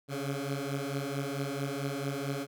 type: beating tone pair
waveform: 15% pulse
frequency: 137.2 / 141.7 Hz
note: C#3 / C#3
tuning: -17 / +38 cents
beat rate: 4.5 Hz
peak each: -29 dBFS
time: 0.08-2.47 s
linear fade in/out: 50 ms
effects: none